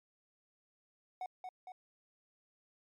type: tone with echo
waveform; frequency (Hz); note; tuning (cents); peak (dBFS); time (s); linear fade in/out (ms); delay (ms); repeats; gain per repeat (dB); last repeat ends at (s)
triangle; 740; F#5; 0; -36; 1.21-1.26; 2; 230; 2; -4; 1.72
effects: MP3 96 kbps